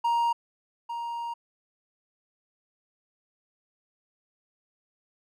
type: tone pair in turn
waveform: triangle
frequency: 938 / 938 Hz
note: A#5 / A#5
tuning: +11 / +11 cents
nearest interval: unison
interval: 0 cents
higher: neither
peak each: -20 / -29 dBFS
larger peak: first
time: 0.04-0.33 / 0.89-1.34 s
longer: second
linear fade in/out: 10 ms
effects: none